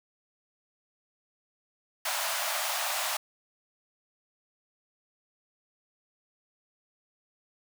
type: high-pass noise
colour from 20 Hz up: pink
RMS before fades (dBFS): -31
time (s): 2.05-3.17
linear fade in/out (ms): 5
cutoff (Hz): 590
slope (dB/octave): 96
effects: none